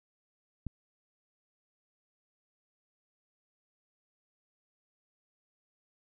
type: click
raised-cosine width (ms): 5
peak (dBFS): -24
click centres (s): 0.667
effects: none